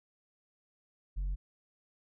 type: tone with tanh clipping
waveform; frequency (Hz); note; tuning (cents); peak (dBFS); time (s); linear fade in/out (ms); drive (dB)
sine; 46.25; F#1; 0; -32; 1.16-1.36; 20; 3
effects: none